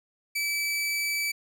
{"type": "tone", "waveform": "sawtooth", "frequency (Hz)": 2306, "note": "D7", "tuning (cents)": -32, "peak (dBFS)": -23, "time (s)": [0.35, 1.32], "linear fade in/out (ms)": 10, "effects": []}